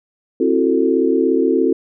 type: chord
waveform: sine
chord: F# half-diminished seventh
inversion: second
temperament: just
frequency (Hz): 266.4 / 333 / 370 / 444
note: C4 / E4 / F#4 / A4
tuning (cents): +31 / +18 / 0 / +16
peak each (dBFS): -18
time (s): 0.4-1.73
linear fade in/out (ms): 5
effects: none